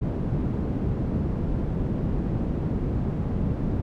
white low-pass noise, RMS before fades -26 dBFS, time 0.01-3.82 s, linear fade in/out 20 ms, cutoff 200 Hz, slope 12 dB/octave, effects none

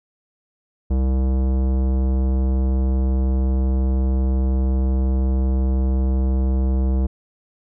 sine tone with tanh clipping, 65.2 Hz, C2, 5 cents flat, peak -18 dBFS, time 0.9-7.07 s, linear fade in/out 10 ms, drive 17 dB, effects none

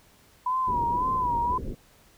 sine tone with vibrato, 987.8 Hz, B5, in tune, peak -23 dBFS, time 0.46-1.58 s, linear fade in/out 5 ms, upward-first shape sine, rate 1.9 Hz, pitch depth 87 cents each way
pink low-pass noise, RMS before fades -35 dBFS, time 0.67-1.75 s, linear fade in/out 10 ms, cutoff 510 Hz, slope 48 dB/octave
effects pink hiss -58 dBFS RMS until 2.17 s

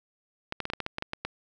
clicks, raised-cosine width 0.3 ms, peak -15 dBFS, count 11, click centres 0.524 / 0.603 / 0.654 / 0.701 / 0.735 / 0.803 / 0.864 / 0.984 / 1.024 / 1.134 / 1.25 s, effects none

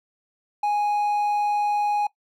triangle tone, 829 Hz, G#5, 3 cents flat, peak -18 dBFS, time 0.63-2.07 s, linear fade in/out 5 ms, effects noise-tail reverb RT60 0.1 s tail -19 dB re dry

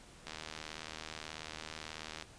click train, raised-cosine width 0.2 ms, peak -25 dBFS, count 154, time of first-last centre 0.27-2.224 s, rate 78.3 Hz, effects pink hiss -57 dBFS RMS until 2.38 s + resampled to 22050 Hz

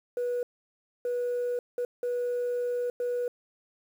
sine tone bursts at uneven times, 487.8 Hz, B4, 21 cents flat, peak -25 dBFS, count 5, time 0.17-0.43 / 1.05-1.59 / 1.78-1.85 / 2.03-2.9 / 3-3.28 s, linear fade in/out 2 ms, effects tanh soft clip ceiling -25 dBFS + 9-bit

